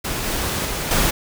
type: noise with level steps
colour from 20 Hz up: pink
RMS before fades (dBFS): -25 / -23 / -25 / -18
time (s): 0.04-1.11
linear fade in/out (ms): 10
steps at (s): 0.24 / 0.65 / 0.91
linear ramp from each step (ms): 2
effects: none